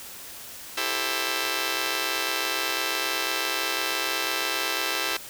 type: chord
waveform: 5% pulse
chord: A minor seventh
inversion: second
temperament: just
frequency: 330 / 396 / 440 / 528 Hz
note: E4 / G4 / A4 / C5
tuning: +2 / +18 / 0 / +16 cents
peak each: -21 dBFS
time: 0.77-5.17 s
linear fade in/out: 5 ms
effects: white hiss -41 dBFS RMS until 5.29 s